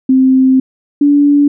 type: tone pair in turn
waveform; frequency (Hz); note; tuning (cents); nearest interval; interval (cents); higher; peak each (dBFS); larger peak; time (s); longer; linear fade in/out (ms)
sine; 261.6 / 288; C4 / D4; 0 / -34; major second; 166; second; -5; neither; 0.09-0.6 / 1.01-1.48; first; 5
effects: none